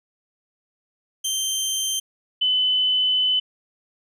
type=tone pair in turn; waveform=20% pulse / sine; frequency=3136 / 3018 Hz; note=G7 / F#7; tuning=0 / +34 cents; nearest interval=minor second; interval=66 cents; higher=first; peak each=-17 dBFS; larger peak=neither; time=1.24-2 / 2.41-3.4 s; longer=second; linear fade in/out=10 ms; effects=none